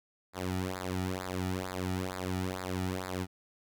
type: tone with flanger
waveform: sawtooth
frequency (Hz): 92.5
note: F#2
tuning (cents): 0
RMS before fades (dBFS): -35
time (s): 0.33-3.27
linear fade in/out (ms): 50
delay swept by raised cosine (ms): 0.33 to 1.93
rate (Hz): 2.2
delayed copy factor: -0.9
effects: none